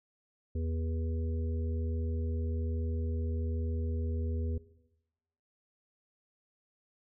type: harmonic tone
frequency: 81.2 Hz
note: E2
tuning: 26 cents flat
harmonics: 1 / 3 / 5 / 6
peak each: -31 / -41 / -45 / -47 dBFS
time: 0.55-4.58 s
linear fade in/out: 5 ms
effects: noise-tail reverb RT60 0.9 s tail -17 dB re dry